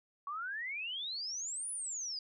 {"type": "exponential two-way sweep", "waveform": "sine", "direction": "up then down", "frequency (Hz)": [1108.7, 10100, 4788], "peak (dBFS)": -37, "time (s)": [0.27, 2.19], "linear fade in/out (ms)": 2, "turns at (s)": 1.71, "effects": []}